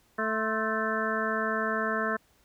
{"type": "harmonic tone with a mistuned harmonic", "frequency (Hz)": 220, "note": "A3", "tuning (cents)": 0, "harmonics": [1, 2, 3, 5, 6, 7, 8], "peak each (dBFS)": [-34, -34, -34, -34, -34, -34, -34], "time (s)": [0.18, 2.17], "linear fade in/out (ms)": 10, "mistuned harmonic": 5, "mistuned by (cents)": -57, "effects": ["pink hiss -65 dBFS RMS until 2.44 s"]}